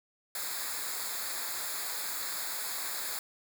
white noise with comb filter, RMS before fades -36 dBFS, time 0.35-3.19 s, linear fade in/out 2 ms, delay 0.34 ms, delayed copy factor -0.85, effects none

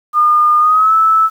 sine tone with pitch glide, 1215 to 1309.7 Hz, D#6 to E6, -42 to -12 cents, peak -7 dBFS, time 0.13-1.3 s, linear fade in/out 50 ms, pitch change +130 cents, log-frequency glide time 0.59-0.93 s, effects 7-bit

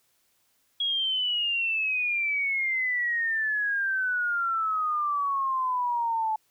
sine exponential sweep, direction down, 3322 to 864 Hz, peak -24 dBFS, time 0.8-6.36 s, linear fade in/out 5 ms, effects white hiss -69 dBFS RMS until 6.5 s

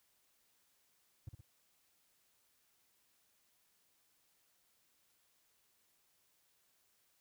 triangle tone with echo, 103.83 Hz, G#2, in tune, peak -39 dBFS, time 1.27-1.29 s, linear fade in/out 5 ms, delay 60 ms, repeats 2, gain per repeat -5 dB, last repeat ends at 1.41 s, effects white hiss -75 dBFS RMS until 7.2 s

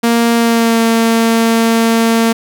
sawtooth tone with pitch glide, 233.1 to 227.9 Hz, A#3 to A#3, 0 to -39 cents, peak -5 dBFS, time 0.03-2.33 s, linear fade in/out 10 ms, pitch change -39 cents, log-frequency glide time 0.35-0.8 s, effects none

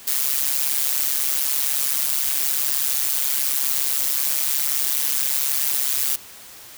blue noise with amplitude modulation, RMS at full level -18 dBFS, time 0.07-6.16 s, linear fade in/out 5 ms, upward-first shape sine, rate 139 Hz, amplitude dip 85%, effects white hiss -42 dBFS RMS until 6.77 s

